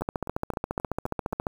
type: two click trains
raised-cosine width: 1 ms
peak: -23 / -13 dBFS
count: 6 / 22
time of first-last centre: 0.01-1.326 / 0.02-1.468 s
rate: 3.8 / 14.5 Hz
effects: 7-bit